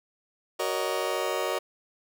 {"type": "chord", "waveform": "30% pulse", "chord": "D# minor seventh", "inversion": "first", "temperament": "just", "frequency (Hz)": [373.4, 466.7, 560, 622.3], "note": ["F#4", "A#4", "C#5", "D#5"], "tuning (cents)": [16, 2, 18, 0], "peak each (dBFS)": -30, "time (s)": [0.59, 1.59], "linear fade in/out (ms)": 10, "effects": []}